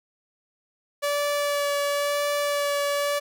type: tone with vibrato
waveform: sawtooth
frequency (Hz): 576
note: D5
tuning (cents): -34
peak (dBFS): -19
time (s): 1.02-3.2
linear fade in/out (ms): 20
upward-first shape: sine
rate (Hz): 0.97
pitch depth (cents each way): 12
effects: none